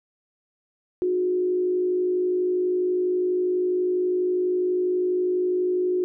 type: tone with frequency modulation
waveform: sine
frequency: 362.8 Hz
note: F#4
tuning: 34 cents flat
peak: -20 dBFS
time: 1.02-6.04 s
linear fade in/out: 0 ms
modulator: 52.2 Hz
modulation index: 0.36
effects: none